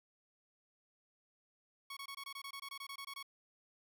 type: tone bursts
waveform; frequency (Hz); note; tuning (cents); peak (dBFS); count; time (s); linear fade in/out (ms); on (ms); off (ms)
15% pulse; 1108.7; C#6; 0; -38; 15; 1.9-3.228; 5; 68; 22
effects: none